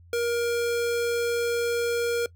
square tone, 472.1 Hz, A#4, 22 cents sharp, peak -24 dBFS, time 0.13-2.26 s, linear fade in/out 2 ms, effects noise-tail reverb RT60 0.1 s tail -21 dB re dry + added 86 Hz sine -49 dBFS peak until 2.35 s

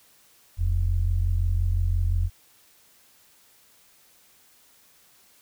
sine tone pair together, 41.01 / 86.8 Hz, E1 / F2, -8 / -10 cents, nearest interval octave + minor second, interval 1298 cents, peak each -23 dBFS, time 0.57-2.3 s, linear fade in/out 50 ms, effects white hiss -58 dBFS RMS until 5.41 s

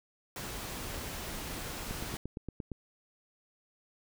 pink noise, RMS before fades -40 dBFS, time 0.36-2.17 s, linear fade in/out 2 ms
click train, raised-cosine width 3 ms, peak -25 dBFS, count 8, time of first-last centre 1.91-2.717 s, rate 8.67 Hz
effects none

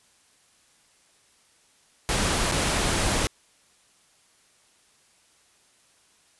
pink noise with dropouts, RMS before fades -24 dBFS, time 2.09-3.27 s, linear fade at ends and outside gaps 0 ms, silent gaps 2.514-2.521 s, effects white hiss -61 dBFS RMS until 6.39 s + resampled to 24000 Hz

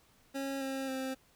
25% pulse tone with pitch steps, 273 / 268.2 / 263.4 Hz, C#4 / C4 / C4, -26 / +43 / +12 cents, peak -31 dBFS, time 0.34-1.15 s, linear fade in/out 20 ms, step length 270 ms, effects pink hiss -66 dBFS RMS until 1.35 s

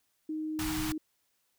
sine tone, 311.1 Hz, D#4, in tune, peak -32 dBFS, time 0.29-0.98 s, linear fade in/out 5 ms
pink band-stop noise, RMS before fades -36 dBFS, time 0.59-0.92 s, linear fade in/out 0 ms, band 220 to 710 Hz, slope 96 dB/octave
effects white hiss -75 dBFS RMS until 1.58 s

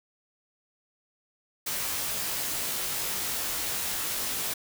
white noise with comb filter, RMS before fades -31 dBFS, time 1.66-4.54 s, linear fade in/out 10 ms, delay 18 ms, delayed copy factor -0.7, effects none

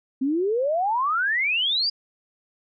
sine exponential sweep, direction up, 255.1 to 4932 Hz, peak -20 dBFS, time 0.21-1.9 s, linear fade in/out 10 ms, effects none

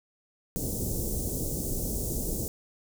pink band-stop noise, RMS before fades -31 dBFS, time 0.56-2.48 s, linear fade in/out 0 ms, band 490 to 6800 Hz, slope 24 dB/octave, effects none

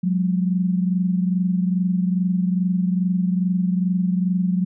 sine tone pair together, 180.9 / 203.3 Hz, F#3 / G#3, -39 / -37 cents, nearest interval major second, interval 202 cents, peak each -18 / -25 dBFS, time 0.03-4.65 s, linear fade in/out 10 ms, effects none

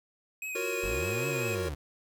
square tone with vibrato, 2518 Hz, D#7, 20 cents sharp, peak -35 dBFS, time 0.42-1.55 s, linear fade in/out 2 ms, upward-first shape triangle, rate 5 Hz, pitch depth 39 cents each way
square chord, Gb major seventh, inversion third, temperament equal, 349.2 / 370 / 466.2 / 554.4 Hz, F4 / Gb4 / Bb4 / Db5, 0 / 0 / 0 / 0 cents, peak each -42 / -37 / -36 / -40 dBFS, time 0.55-1.69 s, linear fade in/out 5 ms
35% pulse linear two-way sweep, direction up then down, 38.89 to 144.9 to 68 Hz, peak -32 dBFS, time 0.83-1.75 s, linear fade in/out 10 ms, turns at 1.29 s
effects 10-bit

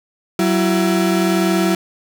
35% pulse tone pair together, 188.1 / 335.2 Hz, F#3 / E4, +29 / +29 cents, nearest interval minor seventh, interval 1000 cents, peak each -15 dBFS, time 0.39-1.75 s, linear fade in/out 2 ms, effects none

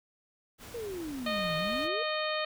pink noise, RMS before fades -47 dBFS, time 0.58-1.89 s, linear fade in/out 50 ms
sine exponential two-way sweep, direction down then up, 488.6 to 155.56 to 488.6 Hz, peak -35 dBFS, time 0.74-2.03 s, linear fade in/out 5 ms, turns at 1.56 s
harmonic tone, 616 Hz, D#5, 17 cents flat, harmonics 1 / 2 / 3 / 4 / 5 / 6 / 7, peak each -33 / -36 / -38 / -39 / -40 / -41 / -41 dBFS, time 1.26-2.45 s, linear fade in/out 5 ms
effects none

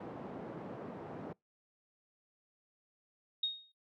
pink band-pass noise, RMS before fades -45 dBFS, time 0-1.33 s, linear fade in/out 5 ms, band 160 to 790 Hz, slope 12 dB/octave
sine tone with exponential decay, 3729 Hz, A#7, in tune, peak -28 dBFS, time 3.43-3.72 s, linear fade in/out 5 ms, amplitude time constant 61 ms
effects noise-tail reverb RT60 0.2 s tail -26 dB re dry + high-pass 100 Hz 12 dB/octave

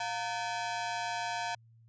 sawtooth ring-modulated tone, 813 Hz, G#5, 37 cents flat, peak -26 dBFS, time 0-1.55 s, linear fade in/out 5 ms, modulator 105 Hz, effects added 114 Hz sine -57 dBFS peak until 1.88 s + resampled to 16000 Hz

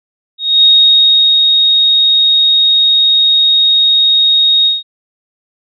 sine tone with ADSR envelope, 3741 Hz, A#7, 5 cents sharp, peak -3 dBFS, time 0.38-4.83 s, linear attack 250 ms, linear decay 750 ms, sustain -3 dB, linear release 170 ms, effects none

